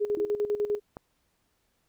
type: tone with tremolo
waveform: sine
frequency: 414.4 Hz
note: G#4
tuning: 4 cents flat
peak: -23 dBFS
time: 0-0.8 s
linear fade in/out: 20 ms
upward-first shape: square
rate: 10 Hz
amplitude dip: 70%
type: tone with exponential decay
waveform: sine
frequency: 329.2 Hz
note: E4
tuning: 2 cents flat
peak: -28 dBFS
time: 0.17-0.39 s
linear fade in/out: 2 ms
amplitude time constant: 46 ms
type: click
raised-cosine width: 1 ms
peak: -25 dBFS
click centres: 0.969 s
effects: pink hiss -73 dBFS RMS until 1.88 s